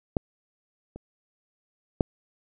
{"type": "clicks", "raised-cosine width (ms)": 2, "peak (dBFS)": [-10, -26, -7], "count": 3, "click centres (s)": [0.168, 0.96, 2.008], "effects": []}